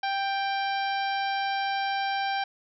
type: harmonic tone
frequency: 787 Hz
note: G5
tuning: 7 cents sharp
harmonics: 1 / 2 / 3 / 4 / 5 / 6 / 7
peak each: -27 / -33 / -37 / -39 / -41 / -43 / -44 dBFS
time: 0.03-2.44 s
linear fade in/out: 5 ms
effects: none